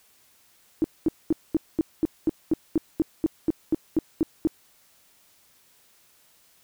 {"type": "tone bursts", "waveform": "sine", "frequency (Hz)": 318.8, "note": "D#4", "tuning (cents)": 42, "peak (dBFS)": -17, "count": 16, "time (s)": [0.82, 4.472], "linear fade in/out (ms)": 0, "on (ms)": 22, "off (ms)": 220, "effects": ["white hiss -60 dBFS RMS until 6.63 s"]}